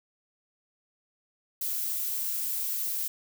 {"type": "noise", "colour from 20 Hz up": "violet", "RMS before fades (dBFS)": -31, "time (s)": [1.61, 3.08], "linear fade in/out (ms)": 5, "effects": []}